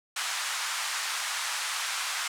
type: band-pass noise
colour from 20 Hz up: pink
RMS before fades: -32 dBFS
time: 0.16-2.28 s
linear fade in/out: 5 ms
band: 1000 to 9800 Hz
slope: 24 dB/octave
effects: none